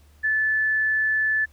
sine tone, 1742 Hz, A6, 18 cents flat, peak -19 dBFS, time 0.23-1.46 s, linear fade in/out 20 ms, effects added 74 Hz sine -51 dBFS peak until 1.52 s + pink hiss -61 dBFS RMS until 1.52 s

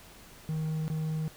triangle tone with dropouts, 157.1 Hz, D#3, 17 cents sharp, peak -27 dBFS, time 0.49-1.28 s, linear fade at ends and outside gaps 0 ms, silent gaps 0.88-0.9 s, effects pink hiss -52 dBFS RMS until 1.36 s

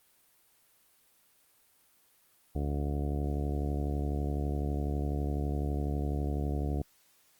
harmonic tone, 72 Hz, D2, 34 cents flat, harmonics 1 / 2 / 3 / 4 / 5 / 6 / 7 / 8 / 9 / 10, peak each -31 / -36 / -41 / -39 / -43 / -43 / -48 / -50 / -50 / -46 dBFS, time 2.55-6.82 s, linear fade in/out 5 ms, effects white hiss -66 dBFS RMS until 7.39 s + Opus 32 kbps

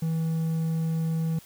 triangle tone, 162.1 Hz, E3, 29 cents flat, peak -22 dBFS, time 0.02-1.39 s, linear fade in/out 5 ms, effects white hiss -52 dBFS RMS until 1.45 s

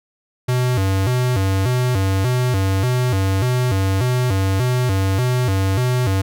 square tone with vibrato, 109.9 Hz, A2, 2 cents flat, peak -16 dBFS, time 0.48-6.22 s, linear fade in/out 10 ms, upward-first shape square, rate 1.7 Hz, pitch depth 230 cents each way, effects none

